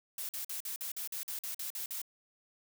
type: noise bursts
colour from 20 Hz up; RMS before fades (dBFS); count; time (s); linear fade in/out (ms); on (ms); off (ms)
blue; -39; 12; 0.18-2.017; 2; 110; 47
effects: none